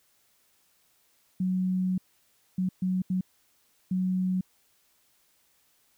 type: tone bursts at uneven times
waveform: sine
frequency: 185 Hz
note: F#3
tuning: in tune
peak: -24 dBFS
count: 5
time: 1.4-1.98 / 2.58-2.69 / 2.82-3.02 / 3.1-3.21 / 3.91-4.41 s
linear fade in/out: 5 ms
effects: white hiss -67 dBFS RMS until 5.97 s